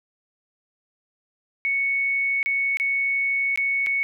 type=tone with dropouts; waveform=sine; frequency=2217 Hz; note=C#7; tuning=in tune; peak=-20 dBFS; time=1.65-4.03 s; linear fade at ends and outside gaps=0 ms; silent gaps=2.429-2.46 / 2.771-2.799 / 3.559-3.575 / 3.863-3.869 s; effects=none